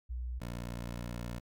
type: tone pair in turn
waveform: sine / 15% pulse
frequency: 61 / 59.2 Hz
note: B1 / A#1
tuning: -21 / +27 cents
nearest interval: minor second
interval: 52 cents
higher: first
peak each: -35 / -32 dBFS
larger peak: second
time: 0.09-0.4 / 0.4-1.4 s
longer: second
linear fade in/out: 20 ms
effects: Opus 48 kbps